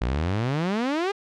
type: exponential sweep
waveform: sawtooth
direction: up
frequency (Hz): 55 to 415.3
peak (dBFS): -19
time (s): 0.01-1.12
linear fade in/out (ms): 10
effects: low-pass 4000 Hz 12 dB/octave